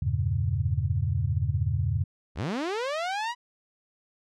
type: chord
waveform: sine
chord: E diminished seventh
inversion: none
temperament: equal with one note detuned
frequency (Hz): 82.41 / 98 / 114.94 / 138.59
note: E2 / G2 / Bb2 / Db3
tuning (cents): 0 / 0 / -24 / 0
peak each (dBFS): -29 / -28 / -30 / -30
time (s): 0.02-2.04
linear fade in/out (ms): 5
type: linear sweep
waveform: sawtooth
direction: up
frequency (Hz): 49.27 to 987.8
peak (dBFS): -24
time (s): 2.35-3.35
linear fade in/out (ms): 50
effects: low-pass 5000 Hz 12 dB/octave